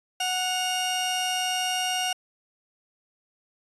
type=tone pair together; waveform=sawtooth; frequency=737 / 2821 Hz; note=F#5 / F7; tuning=-7 / +17 cents; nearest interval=octave + major seventh; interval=2324 cents; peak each=-24 dBFS; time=0.2-2.13 s; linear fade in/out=5 ms; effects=resampled to 24000 Hz